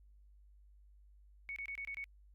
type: tone bursts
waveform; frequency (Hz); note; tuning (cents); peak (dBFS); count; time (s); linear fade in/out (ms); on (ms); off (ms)
sine; 2222; C#7; +4; -40; 6; 1.49-2.041; 0; 71; 25
effects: added 50 Hz sine -59 dBFS peak until 2.34 s + Opus 48 kbps